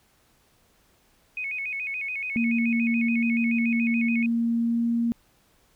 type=tone with vibrato; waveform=sine; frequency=2349 Hz; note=D7; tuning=in tune; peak=-28 dBFS; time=1.37-4.26 s; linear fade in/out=2 ms; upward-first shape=square; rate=7 Hz; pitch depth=110 cents each way
type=tone with pitch glide; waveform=sine; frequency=232.4 to 233.7 Hz; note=A#3 to A#3; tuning=-5 to +5 cents; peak=-21 dBFS; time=2.36-5.12 s; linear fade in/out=0 ms; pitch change=+10 cents; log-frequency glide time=4.6-4.85 s
effects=pink hiss -63 dBFS RMS until 5.75 s